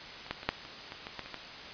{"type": "clicks", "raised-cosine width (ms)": 0.3, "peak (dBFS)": [-29, -16, -26, -10, -29, -24, -23, -20, -27, -22], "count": 10, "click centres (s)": [0.265, 0.31, 0.431, 0.49, 0.651, 0.921, 1.069, 1.193, 1.26, 1.343], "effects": ["white hiss -44 dBFS RMS until 1.73 s", "resampled to 11025 Hz"]}